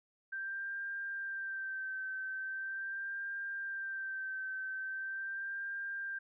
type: tone with vibrato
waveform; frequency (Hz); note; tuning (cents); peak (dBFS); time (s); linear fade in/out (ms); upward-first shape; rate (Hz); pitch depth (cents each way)
sine; 1568; G6; 0; -37; 0.32-6.19; 10; sine; 0.41; 29
effects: none